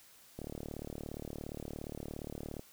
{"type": "click train", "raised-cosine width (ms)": 2, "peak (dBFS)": -28, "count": 83, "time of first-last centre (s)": [0.39, 2.594], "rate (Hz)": 37.2, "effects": ["white hiss -60 dBFS RMS until 2.72 s"]}